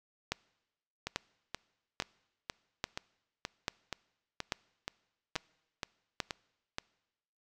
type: two click trains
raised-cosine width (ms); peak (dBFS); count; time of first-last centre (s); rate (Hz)
0.2; -18 / -14; 13 / 8; 1.07-6.784 / 0.32-6.202; 2.1 / 1.19
effects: noise-tail reverb RT60 1.0 s tail -24 dB re dry